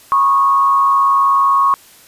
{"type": "tone with frequency modulation", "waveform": "sine", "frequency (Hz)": 1100, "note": "C#6", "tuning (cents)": -14, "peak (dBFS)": -9, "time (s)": [0.12, 1.74], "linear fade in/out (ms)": 0, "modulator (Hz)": 121, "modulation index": 0.5, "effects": ["white hiss -44 dBFS RMS until 2.07 s", "resampled to 32000 Hz"]}